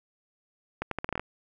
accelerating click train, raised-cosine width 0.5 ms, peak -15 dBFS, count 9, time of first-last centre 0.82-1.196 s, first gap 93 ms, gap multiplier 0.79, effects none

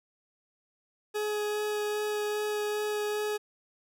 40% pulse tone with vibrato, 420.2 Hz, G#4, 20 cents sharp, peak -28 dBFS, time 1.14-3.38 s, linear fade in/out 20 ms, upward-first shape sine, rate 2.5 Hz, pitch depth 8 cents each way, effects none

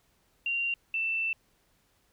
sine tone pair in turn, 2766 / 2668 Hz, F7 / E7, -17 / +20 cents, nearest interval minor second, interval 63 cents, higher first, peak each -27 dBFS, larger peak neither, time 0.46-0.74 / 0.94-1.33 s, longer second, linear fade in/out 2 ms, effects pink hiss -69 dBFS RMS until 2.12 s

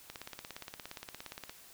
click train, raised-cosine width 0.2 ms, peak -25 dBFS, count 25, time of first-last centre 0.1-1.495 s, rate 17.2 Hz, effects white hiss -56 dBFS RMS until 1.73 s

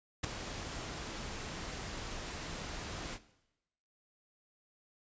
pink noise with ADSR envelope, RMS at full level -30 dBFS, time 0.23-3.19 s, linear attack 15 ms, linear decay 4 ms, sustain -12 dB, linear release 53 ms, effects noise-tail reverb RT60 0.9 s tail -17 dB re dry + resampled to 16000 Hz

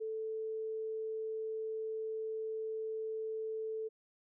sine tone, 440 Hz, A4, in tune, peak -36 dBFS, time 0-3.89 s, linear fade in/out 20 ms, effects none

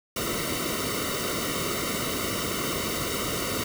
pink noise with comb filter, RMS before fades -29 dBFS, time 0.16-3.64 s, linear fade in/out 5 ms, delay 1.2 ms, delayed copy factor -0.9, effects none

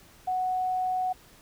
sine tone, 740 Hz, F#5, in tune, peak -25 dBFS, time 0.27-1.13 s, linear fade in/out 10 ms, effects pink hiss -55 dBFS RMS until 1.41 s

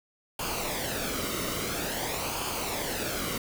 pink noise with flanger, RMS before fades -32 dBFS, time 0.39-3.38 s, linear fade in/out 5 ms, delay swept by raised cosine 0.52 to 1.21 ms, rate 0.49 Hz, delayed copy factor -0.6, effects none

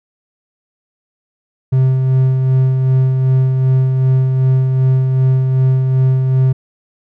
triangle tone with tremolo, 130.81 Hz, C3, in tune, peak -6 dBFS, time 1.72-6.53 s, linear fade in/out 10 ms, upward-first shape sine, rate 2.6 Hz, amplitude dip 35%, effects none

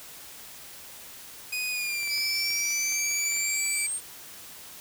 sawtooth tone with pitch glide, 2489 to 2322 Hz, D#7 to D7, 0 to -20 cents, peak -25 dBFS, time 1.52-3.87 s, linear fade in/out 10 ms, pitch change -120 cents, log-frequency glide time 1.7-2.11 s
clicks, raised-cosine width 0.3 ms, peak -30 dBFS, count 10, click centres 2.031 / 2.075 / 2.178 / 2.506 / 2.707 / 2.922 / 3.113 / 3.322 / 3.366 / 3.663 s
sine exponential sweep, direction up, 4868 to 8710 Hz, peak -28 dBFS, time 2.08-4.01 s, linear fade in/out 50 ms
effects white hiss -45 dBFS RMS until 4.8 s

